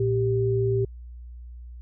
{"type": "tone pair together", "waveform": "sine", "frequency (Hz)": [115.52, 391.7], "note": ["A#2", "G4"], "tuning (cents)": [-15, -1], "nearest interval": "octave + major sixth", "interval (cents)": 2114, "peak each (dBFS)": -23, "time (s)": [0, 0.85], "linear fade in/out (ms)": 5, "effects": ["added 60 Hz sine -38 dBFS peak until 1.81 s"]}